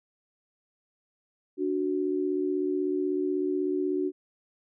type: tone pair together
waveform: sine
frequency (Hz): 293.9 / 370.1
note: D4 / F#4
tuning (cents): +1 / 0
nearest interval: major third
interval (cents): 399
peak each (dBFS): -29 / -27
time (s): 1.57-4.12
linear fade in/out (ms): 50
effects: none